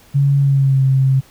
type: tone with pitch glide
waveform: sine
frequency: 140 to 133.52 Hz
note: C#3 to C3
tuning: +18 to +35 cents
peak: -10 dBFS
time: 0.14-1.21 s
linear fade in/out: 20 ms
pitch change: -83 cents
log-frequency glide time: 0.39-0.83 s
effects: pink hiss -48 dBFS RMS until 1.3 s